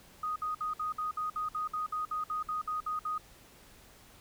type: tone bursts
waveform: sine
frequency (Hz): 1244.5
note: D#6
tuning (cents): 0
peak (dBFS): -31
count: 16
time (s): 0.23-3.18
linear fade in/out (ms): 5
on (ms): 130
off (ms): 58
effects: pink hiss -57 dBFS RMS until 4.2 s